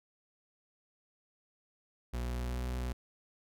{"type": "tone with pitch glide", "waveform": "40% pulse", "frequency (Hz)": [60.3, 62.03], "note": ["B1", "B1"], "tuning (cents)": [-41, 8], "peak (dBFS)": -33, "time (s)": [2.13, 2.93], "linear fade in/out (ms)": 10, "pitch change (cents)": 49, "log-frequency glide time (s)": [2.23, 2.66], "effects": []}